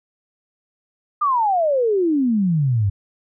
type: exponential sweep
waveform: sine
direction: down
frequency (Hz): 1232 to 94.7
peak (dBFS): -15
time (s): 1.21-2.9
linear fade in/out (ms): 10
effects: none